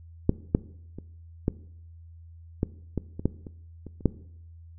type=clicks; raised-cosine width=3 ms; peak=-6 / -6 / -24 / -10 / -11 / -14 / -22 / -9 / -25 / -26 / -30 / -6 dBFS; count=12; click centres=0.294 / 0.549 / 0.986 / 1.481 / 2.631 / 2.977 / 3.195 / 3.256 / 3.468 / 3.867 / 4.008 / 4.057 s; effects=noise-tail reverb RT60 0.7 s tail -19 dB re dry + added 83 Hz sine -45 dBFS peak until 4.78 s